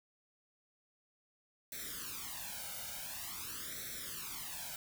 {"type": "noise with flanger", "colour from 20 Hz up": "white", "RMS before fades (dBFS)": -44, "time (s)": [1.72, 4.76], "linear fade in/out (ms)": 2, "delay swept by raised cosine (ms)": [0.51, 1.37], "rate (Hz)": 0.47, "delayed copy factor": 1, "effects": []}